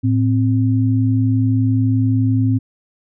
sine tone pair together, 109.99 / 261.6 Hz, A2 / C4, 0 / 0 cents, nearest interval octave + minor third, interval 1500 cents, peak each -14 / -17 dBFS, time 0.03-2.59 s, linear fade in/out 20 ms, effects none

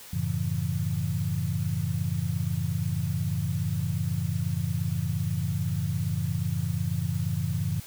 sine chord, F# minor seventh, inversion none, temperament equal with one note detuned, 92.5 / 110 / 138.59 / 166.73 Hz, F#2 / A2 / C#3 / E3, 0 / 0 / 0 / +20 cents, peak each -31 dBFS, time 0.13-7.8 s, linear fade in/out 5 ms, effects white hiss -46 dBFS RMS until 7.86 s

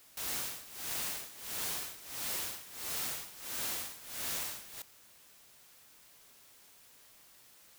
white noise with tremolo, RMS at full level -36 dBFS, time 0.17-4.82 s, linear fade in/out 2 ms, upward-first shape sine, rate 1.5 Hz, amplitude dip 85%, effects white hiss -60 dBFS RMS until 7.78 s

